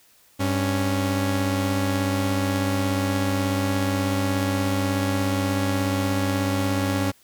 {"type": "tone pair together", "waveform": "sawtooth", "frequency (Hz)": [97.93, 277.2], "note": ["G2", "C#4"], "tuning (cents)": [-1, 0], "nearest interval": "octave + tritone", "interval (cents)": 1801, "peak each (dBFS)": -20, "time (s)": [0.39, 7.12], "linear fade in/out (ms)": 20, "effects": ["white hiss -57 dBFS RMS until 7.23 s"]}